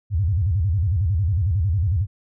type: tone with vibrato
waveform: sine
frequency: 90 Hz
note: F#2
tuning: 47 cents flat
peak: -17 dBFS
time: 0.1-2.07 s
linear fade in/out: 50 ms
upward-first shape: square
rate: 11 Hz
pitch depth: 230 cents each way
effects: none